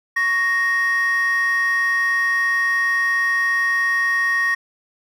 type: tone pair together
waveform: triangle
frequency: 1111.4 / 1864.7 Hz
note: C#6 / A#6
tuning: +4 / 0 cents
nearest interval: major sixth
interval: 896 cents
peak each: -23 / -14 dBFS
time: 0.16-4.55 s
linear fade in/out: 10 ms
effects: tanh soft clip ceiling -11 dBFS

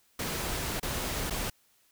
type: noise with dropouts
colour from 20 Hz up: pink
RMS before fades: -33 dBFS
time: 0.19-1.5 s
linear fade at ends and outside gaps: 5 ms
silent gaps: 0.798-0.828 / 1.299-1.306 s
effects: white hiss -67 dBFS RMS until 1.91 s

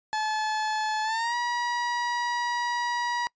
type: tone with pitch glide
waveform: 30% pulse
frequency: 862 to 962 Hz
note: A5 to B5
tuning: -36 to -46 cents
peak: -23 dBFS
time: 0.13-3.27 s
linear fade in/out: 0 ms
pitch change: +190 cents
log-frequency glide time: 1.03-1.35 s
effects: noise-tail reverb RT60 0.1 s tail -26 dB re dry + resampled to 16000 Hz

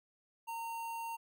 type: tone with notch filter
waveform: square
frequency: 919 Hz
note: A#5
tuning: 25 cents flat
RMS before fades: -41 dBFS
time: 0.47-1.17 s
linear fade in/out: 20 ms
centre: 5100 Hz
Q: 1.2
effects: none

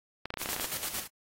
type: clicks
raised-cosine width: 0.3 ms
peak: -18 dBFS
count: 11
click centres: 0.256 / 0.304 / 0.34 / 0.373 / 0.416 / 0.459 / 0.49 / 0.531 / 0.564 / 0.598 / 0.644 s
type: noise with tremolo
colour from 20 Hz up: white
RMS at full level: -34 dBFS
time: 0.38-1.08 s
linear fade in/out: 50 ms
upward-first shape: square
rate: 8.9 Hz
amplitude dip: 55%
effects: AAC 48 kbps

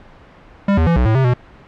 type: tone with pitch steps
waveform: square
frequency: 199.2 / 80.8 / 168.6 / 61.5 / 110.2 / 132.6 / 123.5 Hz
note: G3 / E2 / E3 / B1 / A2 / C3 / B2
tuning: +28 / -34 / +39 / -7 / +3 / +23 / 0 cents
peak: -12 dBFS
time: 0.68-1.338 s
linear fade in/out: 5 ms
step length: 94 ms
effects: pink hiss -43 dBFS RMS until 1.67 s + low-pass 2000 Hz 12 dB/octave

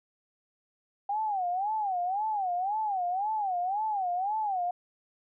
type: tone with vibrato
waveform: sine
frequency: 785 Hz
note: G5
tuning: 2 cents sharp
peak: -27 dBFS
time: 1.09-4.71 s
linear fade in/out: 5 ms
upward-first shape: sine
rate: 1.9 Hz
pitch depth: 190 cents each way
effects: none

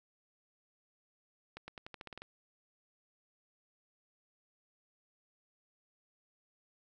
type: accelerating click train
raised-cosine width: 0.3 ms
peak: -29 dBFS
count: 10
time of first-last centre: 1.57-2.22 s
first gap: 110 ms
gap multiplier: 0.89
effects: none

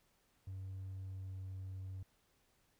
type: tone with pitch glide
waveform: triangle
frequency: 95.3 to 94.7 Hz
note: G2 to F#2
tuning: -48 to +41 cents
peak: -40 dBFS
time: 0.47-2.03 s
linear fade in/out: 5 ms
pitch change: -11 cents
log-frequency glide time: 1-1.37 s
effects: tanh soft clip ceiling -38 dBFS + pink hiss -75 dBFS RMS until 2.79 s

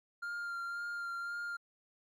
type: tone with vibrato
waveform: triangle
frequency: 1396.9 Hz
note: F6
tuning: in tune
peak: -35 dBFS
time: 0.22-1.57 s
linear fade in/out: 10 ms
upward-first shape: sine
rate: 1.9 Hz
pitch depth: 17 cents each way
effects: MP3 96 kbps

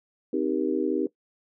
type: chord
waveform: sine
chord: C minor seventh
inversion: none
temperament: just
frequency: 261.6 / 314 / 392.4 / 470.9 Hz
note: C4 / Eb4 / G4 / Bb4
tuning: 0 / +16 / +2 / +18 cents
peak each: -29 / -27 / -28 / -31 dBFS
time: 0.33-1.07 s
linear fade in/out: 5 ms
effects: noise-tail reverb RT60 0.1 s tail -18 dB re dry

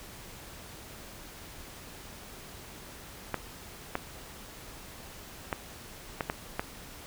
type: clicks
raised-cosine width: 0.5 ms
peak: -14 dBFS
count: 6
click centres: 3.343 / 3.954 / 5.528 / 6.208 / 6.299 / 6.595 s
effects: pink hiss -47 dBFS RMS until 7.06 s

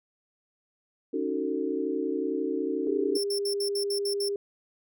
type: chord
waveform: sine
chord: D# half-diminished seventh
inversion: third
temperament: just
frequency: 280 / 311.1 / 373.4 / 448 Hz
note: C#4 / D#4 / F#4 / A4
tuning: +18 / 0 / +16 / +31 cents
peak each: -32 dBFS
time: 1.13-3.18 s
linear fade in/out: 10 ms
type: tone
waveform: sine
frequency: 402.9 Hz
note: G4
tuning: 48 cents sharp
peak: -27 dBFS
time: 2.87-4.36 s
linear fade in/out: 2 ms
type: tone bursts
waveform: sawtooth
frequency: 5380 Hz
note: E8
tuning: 34 cents sharp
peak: -27 dBFS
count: 8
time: 3.15-4.288 s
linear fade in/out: 5 ms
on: 88 ms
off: 62 ms
effects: none

